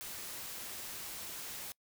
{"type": "noise", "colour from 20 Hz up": "white", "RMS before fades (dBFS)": -44, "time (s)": [0.01, 1.72], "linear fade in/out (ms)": 0, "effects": ["noise-tail reverb RT60 0.1 s tail -25 dB re dry"]}